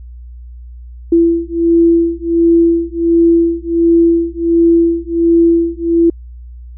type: beating tone pair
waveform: sine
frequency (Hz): 335.1 / 336.5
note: E4 / E4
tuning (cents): +29 / +36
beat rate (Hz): 1.4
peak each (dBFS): -11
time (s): 1.12-6.1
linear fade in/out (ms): 5
effects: added 60 Hz sine -29 dBFS peak until 6.77 s